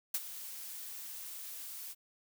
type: noise with ADSR envelope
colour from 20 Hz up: blue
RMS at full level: -31 dBFS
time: 0.14-1.95 s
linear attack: 5 ms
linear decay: 42 ms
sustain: -14 dB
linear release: 38 ms
effects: none